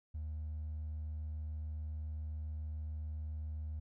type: tone with hard clipping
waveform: triangle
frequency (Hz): 76.8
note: D#2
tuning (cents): -22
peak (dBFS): -38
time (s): 0.14-3.8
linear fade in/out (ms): 10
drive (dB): 2
effects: none